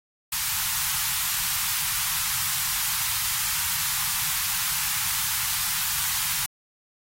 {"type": "band-stop noise", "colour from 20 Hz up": "white", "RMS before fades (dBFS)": -26, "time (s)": [0.32, 6.46], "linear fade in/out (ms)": 5, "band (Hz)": [170, 840], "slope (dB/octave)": 48, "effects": ["AAC 48 kbps"]}